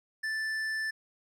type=tone with tanh clipping; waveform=triangle; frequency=1760 Hz; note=A6; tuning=in tune; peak=-32 dBFS; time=0.23-0.91 s; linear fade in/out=10 ms; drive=14 dB; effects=none